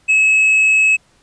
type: tone with tanh clipping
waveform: sine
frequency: 2579 Hz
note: E7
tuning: 39 cents flat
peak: -10 dBFS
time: 0.08-0.97 s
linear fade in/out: 20 ms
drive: 3 dB
effects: pink hiss -55 dBFS RMS until 1.22 s + resampled to 22050 Hz